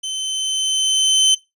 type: tone with level ramp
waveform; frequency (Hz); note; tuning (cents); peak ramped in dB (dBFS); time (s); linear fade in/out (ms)
25% pulse; 3071; G7; -36; -20 to -7; 0.03-1.35; 10
effects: noise-tail reverb RT60 0.2 s tail -18 dB re dry + resampled to 32000 Hz